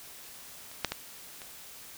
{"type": "clicks", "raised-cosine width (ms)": 0.2, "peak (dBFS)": [-30, -9, -14, -26], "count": 4, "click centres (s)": [0.715, 0.847, 0.92, 1.418], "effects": ["white hiss -48 dBFS RMS until 1.97 s"]}